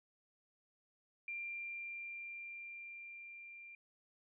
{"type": "tone with level ramp", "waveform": "sine", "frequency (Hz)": 2379, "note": "D7", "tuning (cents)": 22, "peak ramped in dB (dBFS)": [-40, -51], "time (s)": [1.28, 3.75], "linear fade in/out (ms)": 2, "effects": []}